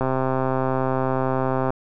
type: click train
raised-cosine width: 1 ms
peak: -9 dBFS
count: 223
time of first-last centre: 0.01-1.705 s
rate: 131 Hz
effects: none